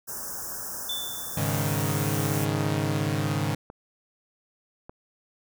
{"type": "band-stop noise", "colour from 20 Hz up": "white", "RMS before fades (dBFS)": -35, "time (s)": [0.07, 2.46], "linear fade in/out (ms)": 20, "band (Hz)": [1700, 5200], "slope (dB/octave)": 96}
{"type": "tone with exponential decay", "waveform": "sine", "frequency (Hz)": 3520, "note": "A7", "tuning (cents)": 0, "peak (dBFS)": -27, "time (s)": [0.89, 1.72], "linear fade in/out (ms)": 5, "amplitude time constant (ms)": 180}
{"type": "chord", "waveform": "sawtooth", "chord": "Ab suspended fourth", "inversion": "none", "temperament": "equal", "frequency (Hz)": [103.83, 138.59, 155.56], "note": ["Ab2", "Db3", "Eb3"], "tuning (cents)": [0, 0, 0], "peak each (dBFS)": -25, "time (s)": [1.37, 3.55], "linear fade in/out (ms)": 5}
{"type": "clicks", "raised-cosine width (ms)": 1, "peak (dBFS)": -27, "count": 6, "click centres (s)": [2.39, 2.873, 2.987, 3.507, 3.701, 4.895]}
{"effects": []}